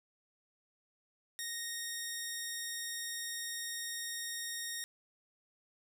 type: tone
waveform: 10% pulse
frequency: 1860 Hz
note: A#6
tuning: 4 cents flat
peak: -29 dBFS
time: 1.39-4.84 s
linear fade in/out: 0 ms
effects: none